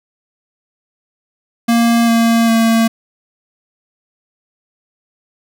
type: tone with pitch steps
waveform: square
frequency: 233.1 / 230 / 227 Hz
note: A#3 / A#3 / A#3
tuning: 0 / -23 / -46 cents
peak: -10 dBFS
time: 1.68-2.88 s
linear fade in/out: 10 ms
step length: 400 ms
effects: none